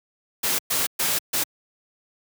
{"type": "noise bursts at uneven times", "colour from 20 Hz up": "white", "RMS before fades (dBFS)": -23, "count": 4, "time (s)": [[0.43, 0.59], [0.7, 0.87], [0.99, 1.19], [1.33, 1.44]], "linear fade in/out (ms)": 10, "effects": ["high-pass 100 Hz 12 dB/octave"]}